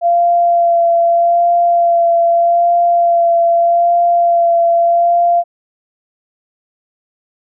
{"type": "tone with vibrato", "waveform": "sine", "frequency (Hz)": 686, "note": "F5", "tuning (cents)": -31, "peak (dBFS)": -8, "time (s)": [0.01, 5.44], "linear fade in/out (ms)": 50, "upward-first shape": "sine", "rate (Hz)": 0.81, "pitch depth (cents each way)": 16, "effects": []}